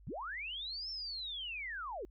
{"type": "linear two-way sweep", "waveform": "sine", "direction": "up then down", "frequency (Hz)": [76.2, 5400, 330.1], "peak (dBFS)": -39, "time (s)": [0.07, 2.05], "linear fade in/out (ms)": 0, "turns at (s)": 0.9, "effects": ["added 50 Hz sine -56 dBFS peak until 2.1 s"]}